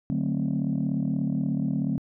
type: chord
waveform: sine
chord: D dominant seventh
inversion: none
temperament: just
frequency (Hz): 146.83 / 183.54 / 220.2 / 264.3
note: D3 / F#3 / A3 / C4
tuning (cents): 0 / -14 / +2 / +18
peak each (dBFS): -28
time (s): 0.1-1.98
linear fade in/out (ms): 0
effects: tanh soft clip ceiling -18 dBFS